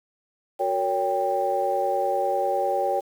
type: tone cluster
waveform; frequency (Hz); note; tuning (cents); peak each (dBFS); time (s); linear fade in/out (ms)
sine; 370.2 / 460.3 / 560 / 790; F#4 / A#4 / C#5 / G5; +1 / -22 / +18 / +13; -30 / -30 / -25 / -24; 0.59-3.01; 20
effects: tanh soft clip ceiling -11 dBFS + 8-bit